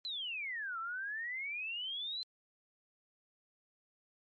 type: exponential two-way sweep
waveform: sine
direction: down then up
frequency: 4122 to 1310 to 4122 Hz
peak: -37 dBFS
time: 0.05-2.23 s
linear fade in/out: 0 ms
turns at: 0.79 s
effects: MP3 32 kbps